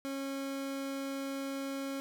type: tone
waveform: 30% pulse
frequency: 273.4 Hz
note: C#4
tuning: 24 cents flat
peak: -33 dBFS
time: 0.05-2 s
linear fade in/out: 0 ms
effects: none